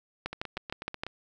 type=two click trains; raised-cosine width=0.3 ms; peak=-21 / -16 dBFS; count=7 / 6; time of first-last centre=0.33-1.066 / 0.26-1.035 s; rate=8.15 / 6.45 Hz; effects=none